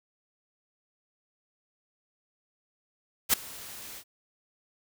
white noise with ADSR envelope, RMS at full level -20 dBFS, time 3.29-4.04 s, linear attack 41 ms, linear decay 10 ms, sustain -23 dB, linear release 66 ms, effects none

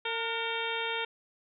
harmonic tone with a mistuned harmonic, 455.8 Hz, A#4, 39 cents flat, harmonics 1 / 2 / 3 / 4 / 5 / 6 / 7 / 8, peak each -37 / -37 / -38 / -42 / -38 / -40 / -39 / -40 dBFS, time 0.05-1.05 s, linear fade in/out 5 ms, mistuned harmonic 3, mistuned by +64 cents, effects none

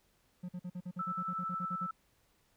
triangle tone bursts, 179.1 Hz, F3, 44 cents sharp, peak -36 dBFS, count 14, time 0.43-1.867 s, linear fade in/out 10 ms, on 59 ms, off 47 ms
sine tone with tremolo, 1318.5 Hz, E6, in tune, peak -33 dBFS, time 0.99-1.91 s, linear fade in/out 5 ms, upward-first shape triangle, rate 11 Hz, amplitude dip 45%
effects pink hiss -72 dBFS RMS until 2.56 s

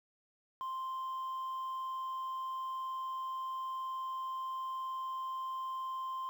sine tone, 1046.5 Hz, C6, in tune, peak -34 dBFS, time 0.61-6.29 s, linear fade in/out 0 ms, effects tanh soft clip ceiling -35 dBFS + 10-bit

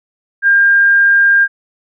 sine tone, 1604 Hz, G6, 39 cents sharp, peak -6 dBFS, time 0.42-1.48 s, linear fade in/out 50 ms, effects none

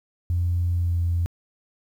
sine tone with pitch glide, 87.31 to 85.71 Hz, F2 to F2, 0 to -32 cents, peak -19 dBFS, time 0.3-1.26 s, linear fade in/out 0 ms, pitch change -32 cents, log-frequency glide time 0.71-0.98 s, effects tanh soft clip ceiling -15 dBFS + 9-bit

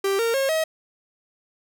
45% pulse tone with pitch steps, 392 / 460.8 / 541.7 / 636.8 Hz, G4 / A#4 / C#5 / D#5, 0 / -20 / -40 / +40 cents, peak -20 dBFS, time 0.04-0.64 s, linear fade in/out 5 ms, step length 150 ms, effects none

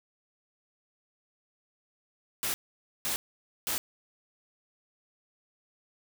white noise bursts, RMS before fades -31 dBFS, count 3, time 2.43-3.78 s, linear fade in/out 0 ms, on 110 ms, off 510 ms, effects none

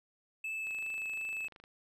triangle tone with vibrato, 2614 Hz, E7, 15 cents flat, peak -34 dBFS, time 0.44-1.48 s, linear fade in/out 5 ms, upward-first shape triangle, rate 2.7 Hz, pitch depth 9 cents each way
click train, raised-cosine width 0.3 ms, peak -37 dBFS, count 26, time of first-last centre 0.67-1.639 s, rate 25.8 Hz
effects none

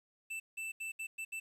square tone bursts at uneven times, 2656 Hz, E7, 12 cents sharp, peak -39 dBFS, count 6, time 0.3-0.4 / 0.57-0.72 / 0.8-0.92 / 0.99-1.07 / 1.18-1.25 / 1.32-1.4 s, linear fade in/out 10 ms, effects low-pass 12000 Hz 12 dB/octave + 11-bit

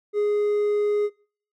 triangle tone with hard clipping, 415.3 Hz, G#4, in tune, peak -20 dBFS, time 0.13-1.1 s, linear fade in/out 50 ms, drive 5 dB, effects noise-tail reverb RT60 0.5 s tail -25 dB re dry

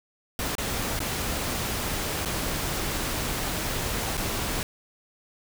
pink noise with dropouts, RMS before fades -29 dBFS, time 0.39-4.63 s, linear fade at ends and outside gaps 1 ms, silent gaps 0.553-0.582 / 0.992-1.003 / 2.25-2.257 / 4.171-4.176 s, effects none

